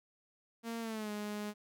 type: tone with pitch glide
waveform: sawtooth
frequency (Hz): 230.1 to 208.6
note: A#3 to G#3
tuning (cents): -22 to +8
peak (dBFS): -34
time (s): 0.63-1.54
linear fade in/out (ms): 50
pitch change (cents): -170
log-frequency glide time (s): 0.8-1.11
effects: none